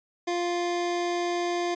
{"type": "tone", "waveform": "25% pulse", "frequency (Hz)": 349.2, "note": "F4", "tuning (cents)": 0, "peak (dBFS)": -22, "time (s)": [0.27, 1.75], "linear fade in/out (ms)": 10, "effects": ["resampled to 16000 Hz"]}